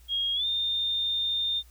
sine tone with pitch glide, 3268 to 3626 Hz, G#7 to A#7, -29 to -49 cents, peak -25 dBFS, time 0.08-1.63 s, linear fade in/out 50 ms, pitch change +180 cents, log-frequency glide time 0.34-0.46 s, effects added 60 Hz sine -51 dBFS peak until 1.7 s + white hiss -61 dBFS RMS until 1.7 s

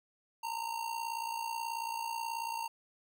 square tone with amplitude modulation, 919 Hz, A#5, 25 cents flat, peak -33 dBFS, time 0.43-2.68 s, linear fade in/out 10 ms, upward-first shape sine, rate 58.4 Hz, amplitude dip 70%, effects none

